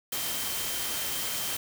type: tone in noise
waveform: sine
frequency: 3136 Hz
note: G7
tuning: in tune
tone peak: -40 dBFS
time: 0.12-1.57 s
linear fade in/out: 5 ms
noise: white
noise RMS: -32 dBFS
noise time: 0.12-1.57 s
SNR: -11 dB
effects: none